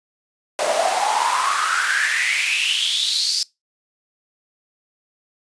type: noise with high-pass filter sweep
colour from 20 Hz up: pink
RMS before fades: -20 dBFS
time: 0.59-3.43 s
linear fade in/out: 0 ms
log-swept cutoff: 570 to 5000 Hz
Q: 8.2
effects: noise-tail reverb RT60 0.2 s tail -22 dB re dry + resampled to 22050 Hz